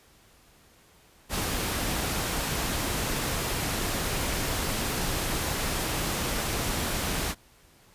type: noise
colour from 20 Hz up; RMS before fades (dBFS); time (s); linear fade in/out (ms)
pink; -29; 1.29-7.35; 50
effects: pink hiss -58 dBFS RMS until 7.94 s + resampled to 32000 Hz